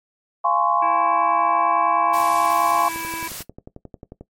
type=chord; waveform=sine; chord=Db major seventh; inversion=first; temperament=just; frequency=693 / 831.5 / 1039.4 / 1108.7 Hz; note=F5 / Ab5 / C6 / Db6; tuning=-14 / +2 / -12 / 0 cents; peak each=-23 / -23 / -21 / -21 dBFS; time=0.44-2.89 s; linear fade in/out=10 ms
type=harmonic tone; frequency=329.6 Hz; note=E4; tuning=in tune; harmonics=1 / 3 / 5 / 7 / 8; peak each=-35 / -31 / -36 / -34 / -42 dBFS; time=0.82-3.28 s; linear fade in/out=5 ms
type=noise; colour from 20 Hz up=white; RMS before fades=-33 dBFS; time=2.13-3.43 s; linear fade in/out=10 ms
type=click train; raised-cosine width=2 ms; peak=-23 dBFS; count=15; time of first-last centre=2.96-4.21 s; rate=11.2 Hz
effects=noise-tail reverb RT60 0.1 s tail -17 dB re dry + MP3 64 kbps